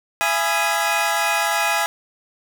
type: chord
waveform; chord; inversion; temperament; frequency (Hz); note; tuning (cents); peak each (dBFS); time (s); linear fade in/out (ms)
20% pulse; E major seventh; none; equal with one note detuned; 673.1 / 830.6 / 987.8 / 1244.5; E5 / G#5 / B5 / D#6; +36 / 0 / 0 / 0; -19 / -16 / -22 / -21; 0.21-1.86; 0
effects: none